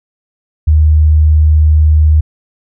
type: tone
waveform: sine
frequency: 77 Hz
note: D#2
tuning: 17 cents flat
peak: -4 dBFS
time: 0.67-2.21 s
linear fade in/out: 10 ms
effects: none